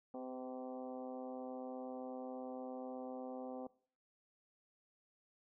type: harmonic tone with a mistuned harmonic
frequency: 128.3 Hz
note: C3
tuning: 34 cents flat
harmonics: 2 / 3 / 4 / 5 / 6 / 7 / 8 / 9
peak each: -47 / -56 / -48 / -55 / -51 / -62 / -63 / -64 dBFS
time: 0.14-3.67 s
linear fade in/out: 2 ms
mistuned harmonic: 3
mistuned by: +33 cents
effects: noise-tail reverb RT60 0.5 s tail -21 dB re dry